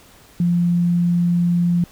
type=tone; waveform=sine; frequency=173.7 Hz; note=F3; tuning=9 cents flat; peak=-14 dBFS; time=0.4-1.84 s; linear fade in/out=2 ms; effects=pink hiss -48 dBFS RMS until 1.91 s